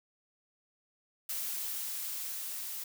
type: noise with level ramp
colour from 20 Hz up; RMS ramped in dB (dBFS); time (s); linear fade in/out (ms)
blue; -36 to -40; 1.29-2.84; 5
effects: none